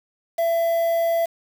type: tone with quantisation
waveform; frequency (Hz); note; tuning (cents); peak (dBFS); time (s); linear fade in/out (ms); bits
triangle; 670; E5; +28; -16; 0.38-1.26; 10; 6
effects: none